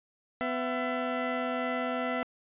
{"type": "tone pair together", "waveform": "20% pulse", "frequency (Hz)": [251, 670.1], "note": ["B3", "E5"], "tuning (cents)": [28, 28], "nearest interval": "octave + perfect fourth", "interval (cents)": 1700, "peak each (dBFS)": -27, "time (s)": [0.41, 2.23], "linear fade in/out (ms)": 0, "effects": ["resampled to 8000 Hz"]}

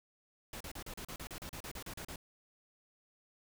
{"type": "noise bursts", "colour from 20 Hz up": "pink", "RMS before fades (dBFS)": -45, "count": 15, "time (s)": [0.53, 2.159], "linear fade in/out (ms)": 2, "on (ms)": 75, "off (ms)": 36, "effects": []}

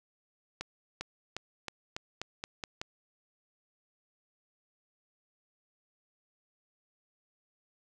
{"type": "accelerating click train", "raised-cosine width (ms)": 0.2, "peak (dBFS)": -19, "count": 9, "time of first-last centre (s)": [0.61, 2.815], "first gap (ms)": 400, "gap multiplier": 0.89, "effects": []}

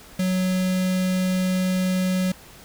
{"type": "tone with notch filter", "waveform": "square", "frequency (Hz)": 185, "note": "F#3", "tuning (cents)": 0, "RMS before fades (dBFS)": -22, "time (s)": [0.19, 2.32], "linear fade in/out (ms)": 5, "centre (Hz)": 1000, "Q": 1.2, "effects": ["pink hiss -46 dBFS RMS until 2.64 s"]}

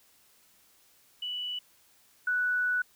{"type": "tone pair in turn", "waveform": "sine", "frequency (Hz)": [2960, 1480], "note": ["F#7", "F#6"], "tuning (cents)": [0, 0], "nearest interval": "octave", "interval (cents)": 1200, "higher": "first", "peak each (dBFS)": [-32, -25], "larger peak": "second", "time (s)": [[1.22, 1.59], [2.27, 2.82]], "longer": "second", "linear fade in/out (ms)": 5, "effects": ["white hiss -63 dBFS RMS until 2.95 s"]}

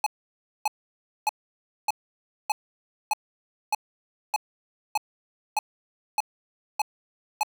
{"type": "tone bursts", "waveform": "square", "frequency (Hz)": 850, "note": "G#5", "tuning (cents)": 40, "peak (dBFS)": -21, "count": 13, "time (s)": [0.04, 7.432], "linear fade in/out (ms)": 2, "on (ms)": 24, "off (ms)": 590, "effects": []}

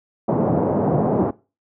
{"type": "band-pass noise", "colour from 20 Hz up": "pink", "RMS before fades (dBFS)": -19, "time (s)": [0.28, 1.31], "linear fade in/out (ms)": 10, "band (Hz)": [130, 790], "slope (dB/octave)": 24, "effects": ["noise-tail reverb RT60 0.3 s tail -20 dB re dry"]}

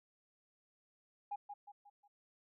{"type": "tone with echo", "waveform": "sine", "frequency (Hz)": 817, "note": "G#5", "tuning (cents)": -29, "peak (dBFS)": -37, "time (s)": [1.31, 1.36], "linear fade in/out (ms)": 10, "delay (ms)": 180, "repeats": 4, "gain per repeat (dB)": -7, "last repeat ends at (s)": 2.08, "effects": ["tanh soft clip ceiling -33 dBFS"]}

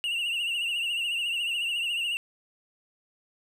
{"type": "tone with vibrato", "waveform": "triangle", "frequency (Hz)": 2798, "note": "F7", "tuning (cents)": 3, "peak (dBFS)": -25, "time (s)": [0.04, 2.17], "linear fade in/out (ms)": 0, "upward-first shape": "triangle", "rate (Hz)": 14, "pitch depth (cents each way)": 89, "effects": []}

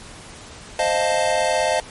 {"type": "chord", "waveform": "square", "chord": "F dominant seventh", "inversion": "second", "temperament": "equal", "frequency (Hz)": [523.3, 622.3, 698.5, 880], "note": ["C5", "Eb5", "F5", "A5"], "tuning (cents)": [0, 0, 0, 0], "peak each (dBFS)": [-25, -22, -24, -25], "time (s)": [0.79, 1.8], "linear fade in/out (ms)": 2, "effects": ["pink hiss -40 dBFS RMS until 1.9 s", "MP3 48 kbps"]}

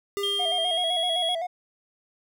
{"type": "tone with exponential decay", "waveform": "square", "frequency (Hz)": 401.7, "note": "G4", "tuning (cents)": 42, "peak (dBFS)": -26, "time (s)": [0.17, 1.05], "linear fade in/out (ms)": 0, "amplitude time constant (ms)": 190}
{"type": "tone with pitch glide", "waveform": "triangle", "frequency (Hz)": [3203, 3322], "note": ["G7", "G#7"], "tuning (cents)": [37, 0], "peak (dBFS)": -23, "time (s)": [0.23, 1.35], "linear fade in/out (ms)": 5, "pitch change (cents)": 63, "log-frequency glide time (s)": [0.6, 0.91]}
{"type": "tone with vibrato", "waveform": "triangle", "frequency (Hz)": 690, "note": "F5", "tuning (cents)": -21, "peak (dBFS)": -25, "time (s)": [0.39, 1.47], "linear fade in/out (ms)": 10, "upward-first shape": "square", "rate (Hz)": 7.8, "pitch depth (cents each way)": 75}
{"effects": []}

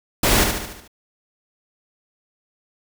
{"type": "noise with echo", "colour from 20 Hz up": "pink", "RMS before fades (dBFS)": -17, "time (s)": [0.23, 0.44], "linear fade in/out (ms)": 5, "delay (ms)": 73, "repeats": 6, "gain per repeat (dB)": -5, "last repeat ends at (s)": 0.878, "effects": []}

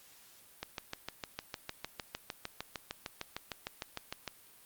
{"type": "click train", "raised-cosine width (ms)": 0.2, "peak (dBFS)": -20, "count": 25, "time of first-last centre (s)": [0.63, 4.277], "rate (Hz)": 6.58, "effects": ["white hiss -59 dBFS RMS until 4.65 s", "Opus 48 kbps"]}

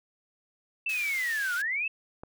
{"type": "linear two-way sweep", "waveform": "sine", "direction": "down then up", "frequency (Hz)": [2684, 1387, 2684], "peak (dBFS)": -27, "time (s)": [0.86, 1.88], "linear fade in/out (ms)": 5, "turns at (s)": 1.55}
{"type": "high-pass noise", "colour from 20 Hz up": "pink", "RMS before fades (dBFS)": -41, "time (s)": [0.89, 1.62], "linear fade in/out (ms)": 5, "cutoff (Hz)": 1600, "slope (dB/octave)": 24}
{"type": "click", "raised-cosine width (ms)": 1, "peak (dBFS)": -28, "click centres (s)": 2.235}
{"effects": []}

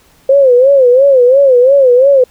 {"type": "tone with vibrato", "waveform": "sine", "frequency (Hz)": 523.3, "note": "C5", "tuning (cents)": 0, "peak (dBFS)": -3, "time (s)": [0.29, 2.24], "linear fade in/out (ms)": 5, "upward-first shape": "sine", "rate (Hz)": 2.9, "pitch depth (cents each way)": 130, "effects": ["pink hiss -48 dBFS RMS until 2.3 s"]}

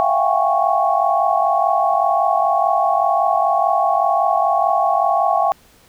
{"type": "tone cluster", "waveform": "sine", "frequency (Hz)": [665, 707, 771, 816, 1105], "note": ["E5", "F5", "G5", "G#5", "C#6"], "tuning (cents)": [15, 21, -29, -31, -6], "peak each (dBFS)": -20, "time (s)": [0, 5.52], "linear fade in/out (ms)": 0, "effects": ["pink hiss -51 dBFS RMS until 5.88 s"]}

